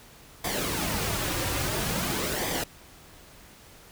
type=noise with flanger; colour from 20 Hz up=pink; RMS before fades=-29 dBFS; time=0.44-2.64 s; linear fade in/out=5 ms; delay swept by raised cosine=0.72 to 4.72 ms; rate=0.49 Hz; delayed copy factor=-0.55; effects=pink hiss -51 dBFS RMS until 3.91 s